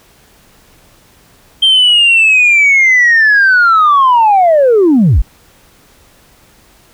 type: linear sweep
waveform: sine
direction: down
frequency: 3170 to 31.64 Hz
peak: -3 dBFS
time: 1.62-5.22 s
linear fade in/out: 10 ms
effects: tanh soft clip ceiling -2 dBFS + pink hiss -46 dBFS RMS until 6.93 s